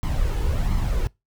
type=noise with flanger; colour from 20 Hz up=brown; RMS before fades=-22 dBFS; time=0.03-1.07 s; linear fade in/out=0 ms; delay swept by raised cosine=0.94 to 2.34 ms; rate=1.4 Hz; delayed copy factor=+0.55; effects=noise-tail reverb RT60 0.2 s tail -23 dB re dry